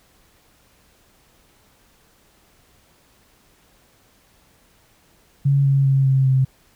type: tone with pitch steps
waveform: sine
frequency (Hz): 139.4 / 137.48 / 135.59 / 133.72 / 131.88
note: C#3 / C#3 / C#3 / C3 / C3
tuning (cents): +10 / -14 / -38 / +38 / +14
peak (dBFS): -13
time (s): 5.45-6.45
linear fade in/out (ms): 10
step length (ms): 200
effects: pink hiss -57 dBFS RMS until 6.75 s